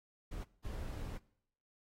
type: noise bursts at uneven times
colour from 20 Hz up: brown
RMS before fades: -42 dBFS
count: 2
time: 0.31-0.44 / 0.64-1.18 s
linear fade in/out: 10 ms
effects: noise-tail reverb RT60 0.7 s tail -21 dB re dry + AAC 48 kbps